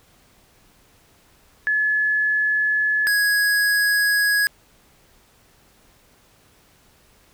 sine / square tone pair in turn, 1712 / 1664.2 Hz, A6 / G#6, -48 / +3 cents, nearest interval unison, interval 49 cents, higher first, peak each -17 dBFS, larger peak neither, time 1.67-3.07 / 3.07-4.47 s, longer neither, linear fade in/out 0 ms, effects pink hiss -56 dBFS RMS until 7.33 s

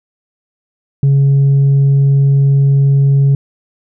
sine tone with tanh clipping, 138.59 Hz, C#3, in tune, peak -7 dBFS, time 1.03-3.35 s, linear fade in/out 2 ms, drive 1 dB, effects none

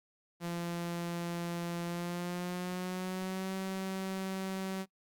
sawtooth tone with pitch glide, 171.7 to 190.51 Hz, F3 to G3, -29 to -49 cents, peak -31 dBFS, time 0.4-4.86 s, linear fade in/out 50 ms, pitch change +180 cents, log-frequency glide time 1.84-3.54 s, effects noise-tail reverb RT60 0.1 s tail -22 dB re dry + Opus 48 kbps

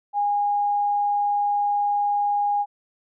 sine tone, 819 Hz, G#5, 24 cents flat, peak -19 dBFS, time 0.13-2.66 s, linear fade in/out 50 ms, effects none

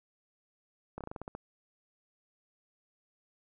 slowing click train, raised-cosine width 1 ms, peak -26 dBFS, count 9, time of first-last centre 0.98-1.351 s, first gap 27 ms, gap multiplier 1.15, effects none

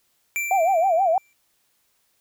square tone with exponential decay, 2349 Hz, D7, in tune, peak -22 dBFS, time 0.36-1.33 s, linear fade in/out 0 ms, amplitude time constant 210 ms
sine tone with vibrato, 712 Hz, F5, 33 cents sharp, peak -16 dBFS, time 0.51-1.18 s, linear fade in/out 2 ms, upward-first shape sine, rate 6.3 Hz, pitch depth 180 cents each way
effects white hiss -67 dBFS RMS until 2.2 s

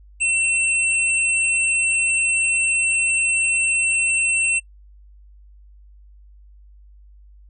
sine tone pair together, 2698 / 8113 Hz, E7 / B8, +40 / +46 cents, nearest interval octave + perfect fifth, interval 1906 cents, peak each -18 / -22 dBFS, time 0.2-4.6 s, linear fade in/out 20 ms, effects noise-tail reverb RT60 0.1 s tail -25 dB re dry + added 50 Hz sine -44 dBFS peak until 7.49 s

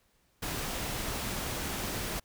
pink noise, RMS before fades -35 dBFS, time 0.42-2.2 s, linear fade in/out 10 ms, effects pink hiss -70 dBFS RMS until 2.24 s

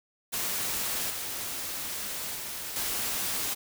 white noise with level steps, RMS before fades -31 / -35 / -37 / -31 dBFS, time 0.32-3.55 s, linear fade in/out 20 ms, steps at 1.1 / 2.35 / 2.76 s, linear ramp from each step 2 ms, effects none

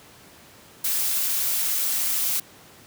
blue noise, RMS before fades -24 dBFS, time 0.84-2.4 s, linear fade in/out 5 ms, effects pink hiss -49 dBFS RMS until 2.86 s + high-pass 100 Hz 12 dB/octave

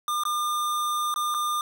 square tone with dropouts, 1204 Hz, D6, 43 cents sharp, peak -25 dBFS, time 0.08-1.61 s, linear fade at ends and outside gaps 1 ms, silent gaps 0.236-0.252 / 1.141-1.16 / 1.342-1.346 s, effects none

